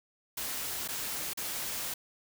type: noise with dropouts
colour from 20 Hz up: white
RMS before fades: -36 dBFS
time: 0.37-1.94 s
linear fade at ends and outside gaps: 5 ms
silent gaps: 0.878-0.886 / 1.335-1.373 s
effects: none